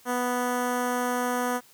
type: tone with notch filter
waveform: 10% pulse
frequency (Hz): 246.9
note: B3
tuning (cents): 0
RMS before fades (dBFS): -27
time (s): 0.05-1.61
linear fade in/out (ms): 50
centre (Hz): 3900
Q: 1.2
effects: white hiss -56 dBFS RMS until 1.73 s + high-pass 60 Hz 12 dB/octave